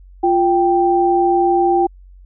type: tone pair together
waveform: sine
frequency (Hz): 349.2 / 784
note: F4 / G5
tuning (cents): 0 / 0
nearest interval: octave + major second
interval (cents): 1400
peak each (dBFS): -14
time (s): 0.23-1.87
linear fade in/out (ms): 10
effects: added 46 Hz sine -39 dBFS peak until 2.25 s